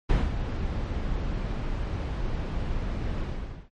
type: noise with ADSR envelope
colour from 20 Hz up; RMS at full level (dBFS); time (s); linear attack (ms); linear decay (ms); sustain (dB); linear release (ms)
brown; -20; 0.09-3.7; 11; 200; -9; 500
effects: low-pass 4000 Hz 12 dB/octave + MP3 48 kbps